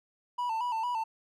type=tone with vibrato; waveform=triangle; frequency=934 Hz; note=A#5; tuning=3 cents sharp; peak=-27 dBFS; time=0.38-1.04 s; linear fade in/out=10 ms; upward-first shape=square; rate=4.4 Hz; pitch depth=79 cents each way; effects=none